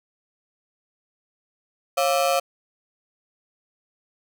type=ring-modulated tone; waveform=35% pulse; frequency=622.3 Hz; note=D#5; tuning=in tune; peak=-14 dBFS; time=1.97-2.4 s; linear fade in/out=10 ms; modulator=77 Hz; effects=none